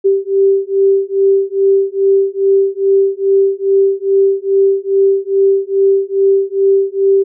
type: beating tone pair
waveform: sine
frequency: 390 / 392.4 Hz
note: G4 / G4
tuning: -9 / +2 cents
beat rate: 2.4 Hz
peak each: -12 dBFS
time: 0.04-7.24 s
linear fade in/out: 20 ms
effects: none